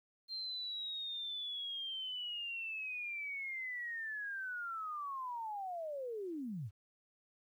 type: linear sweep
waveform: sine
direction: down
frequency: 4186 to 84.9 Hz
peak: -39 dBFS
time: 0.28-6.71 s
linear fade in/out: 50 ms
effects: 12-bit